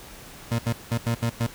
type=tone bursts at uneven times; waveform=30% pulse; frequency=116.54 Hz; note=A#2; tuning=in tune; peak=-19 dBFS; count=6; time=0.51-0.59 / 0.66-0.73 / 0.91-0.98 / 1.06-1.15 / 1.22-1.3 / 1.4-1.47 s; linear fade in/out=10 ms; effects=pink hiss -44 dBFS RMS until 1.54 s